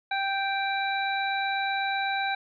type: harmonic tone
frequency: 784 Hz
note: G5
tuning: in tune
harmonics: 1 / 2 / 3 / 5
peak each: -28 / -31 / -33 / -35 dBFS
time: 0.11-2.35 s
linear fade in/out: 5 ms
effects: none